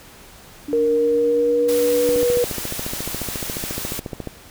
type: tone with tremolo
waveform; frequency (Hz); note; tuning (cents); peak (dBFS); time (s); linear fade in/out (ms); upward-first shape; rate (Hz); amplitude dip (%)
sine; 291.6; D4; -12; -24; 0.68-2.23; 5; sine; 8.8; 25
type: tone with pitch glide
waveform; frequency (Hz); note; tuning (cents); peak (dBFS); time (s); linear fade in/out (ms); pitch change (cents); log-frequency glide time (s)
sine; 466.2 to 485.7; A#4 to B4; 0 to -29; -15; 0.73-2.44; 0; +71; 0.87-2.01
type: noise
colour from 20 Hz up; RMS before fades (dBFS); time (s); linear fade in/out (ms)
white; -29; 1.68-4; 10
type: click train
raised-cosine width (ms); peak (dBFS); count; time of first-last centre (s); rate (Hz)
2; -14; 32; 2.09-4.273; 14.2
effects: pink hiss -44 dBFS RMS until 4.5 s